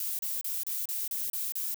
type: noise bursts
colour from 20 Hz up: violet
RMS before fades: -33 dBFS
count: 8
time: 0-1.744 s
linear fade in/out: 2 ms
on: 190 ms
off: 32 ms
effects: none